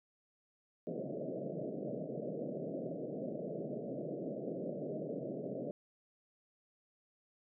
white band-pass noise, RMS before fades -41 dBFS, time 0.87-5.71 s, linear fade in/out 0 ms, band 130 to 640 Hz, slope 96 dB/octave, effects none

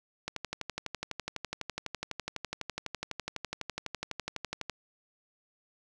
click train, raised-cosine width 0.2 ms, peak -17 dBFS, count 54, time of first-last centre 0.28-4.697 s, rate 12 Hz, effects none

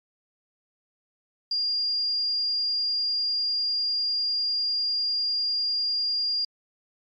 sine tone, 4810 Hz, D8, 41 cents sharp, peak -23 dBFS, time 1.51-6.45 s, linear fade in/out 5 ms, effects MP3 64 kbps

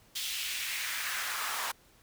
pink noise with high-pass filter sweep, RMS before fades -35 dBFS, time 0.15-1.72 s, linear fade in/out 10 ms, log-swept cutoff 3400 to 960 Hz, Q 1.9, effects pink hiss -62 dBFS RMS until 2.02 s

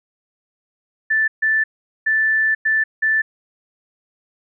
sine tone bursts at uneven times, 1760 Hz, A6, in tune, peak -14 dBFS, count 5, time 1.1-1.28 / 1.42-1.64 / 2.06-2.55 / 2.65-2.84 / 3.02-3.22 s, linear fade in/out 10 ms, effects none

